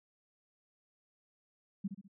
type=tone with echo; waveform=sine; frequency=196 Hz; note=G3; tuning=in tune; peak=-32 dBFS; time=1.84-1.88 s; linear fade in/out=10 ms; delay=67 ms; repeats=3; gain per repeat=-7 dB; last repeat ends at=2.081 s; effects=none